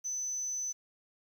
sine tone, 6040 Hz, F#8, 35 cents sharp, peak -32 dBFS, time 0.04-0.73 s, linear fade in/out 20 ms, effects tanh soft clip ceiling -28 dBFS + 10-bit

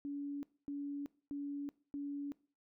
sine tone bursts, 284.7 Hz, C#4, 46 cents sharp, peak -38 dBFS, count 4, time 0.05-2.32 s, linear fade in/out 0 ms, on 380 ms, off 250 ms, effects noise-tail reverb RT60 0.4 s tail -21 dB re dry

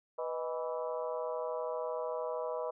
harmonic tone with a mistuned harmonic, 164.4 Hz, E3, 4 cents flat, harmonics 3 / 4 / 5 / 6 / 7 / 8, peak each -37 / -38 / -48 / -42 / -47 / -53 dBFS, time 0.18-2.71 s, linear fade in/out 10 ms, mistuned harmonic 4, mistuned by -85 cents, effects none

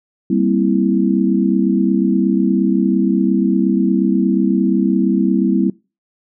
sine chord, C dominant seventh, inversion second, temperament equal, 196 / 233.1 / 261.6 / 329.6 Hz, G3 / Bb3 / C4 / E4, 0 / 0 / 0 / 0 cents, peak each -16 / -19 / -18 / -18 dBFS, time 0.3-5.7 s, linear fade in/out 5 ms, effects noise-tail reverb RT60 0.3 s tail -24 dB re dry

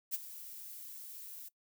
violet noise with ADSR envelope, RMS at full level -33 dBFS, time 0.11-1.49 s, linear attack 32 ms, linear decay 27 ms, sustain -15 dB, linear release 15 ms, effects noise-tail reverb RT60 0.1 s tail -20 dB re dry

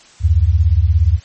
sine beating tone pair, 73.42 / 90.42 Hz, D2 / F#2, 0 / -39 cents, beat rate 17 Hz, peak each -12 dBFS, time 0.2-1.2 s, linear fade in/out 50 ms, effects white hiss -45 dBFS RMS until 1.24 s + MP3 32 kbps

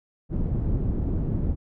pink low-pass noise, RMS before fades -25 dBFS, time 0.29-1.56 s, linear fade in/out 50 ms, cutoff 230 Hz, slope 12 dB/octave, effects none

